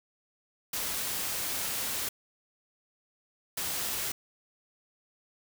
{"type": "noise bursts at uneven times", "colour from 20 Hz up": "white", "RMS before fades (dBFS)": -33, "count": 2, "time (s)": [[0.73, 2.09], [3.57, 4.12]], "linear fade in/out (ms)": 5, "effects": []}